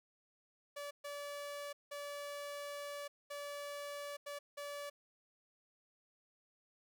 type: tone bursts at uneven times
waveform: sawtooth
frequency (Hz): 576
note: D5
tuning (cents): -34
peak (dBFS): -39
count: 6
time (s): 0.76-0.91 / 1.04-1.73 / 1.91-3.08 / 3.3-4.17 / 4.26-4.39 / 4.57-4.9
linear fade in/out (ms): 10
effects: none